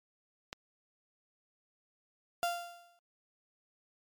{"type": "click", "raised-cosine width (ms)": 0.2, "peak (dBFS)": -22, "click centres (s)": 0.529}
{"type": "tone with exponential decay", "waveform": "35% pulse", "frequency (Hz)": 694, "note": "F5", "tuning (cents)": -11, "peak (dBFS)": -26, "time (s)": [2.43, 2.99], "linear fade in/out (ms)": 0, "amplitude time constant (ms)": 120}
{"effects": ["MP3 96 kbps"]}